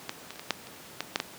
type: clicks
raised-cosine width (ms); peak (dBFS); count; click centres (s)
0.2; -14 / -21 / -28 / -21 / -7 / -26 / -12 / -7 / -10; 9; 0.094 / 0.306 / 0.358 / 0.395 / 0.507 / 0.671 / 1.006 / 1.159 / 1.201
effects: pink hiss -47 dBFS RMS until 1.38 s + high-pass 150 Hz 12 dB/octave